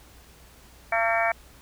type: harmonic tone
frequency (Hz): 227.1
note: A#3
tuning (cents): -45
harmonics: 3 / 4 / 5 / 6 / 7 / 8 / 9 / 10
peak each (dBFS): -24 / -31 / -35 / -31 / -33 / -29 / -38 / -28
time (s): 0.92-1.32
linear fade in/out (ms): 5
effects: added 60 Hz sine -53 dBFS peak until 1.61 s + pink hiss -53 dBFS RMS until 1.61 s